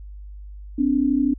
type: tone pair together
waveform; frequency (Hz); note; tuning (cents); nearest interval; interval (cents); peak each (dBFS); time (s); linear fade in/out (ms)
sine; 255.6 / 288.3; C4 / D4; -40 / -32; major second; 208; -20 / -19; 0.78-1.34; 10
effects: added 50 Hz sine -35 dBFS peak until 1.38 s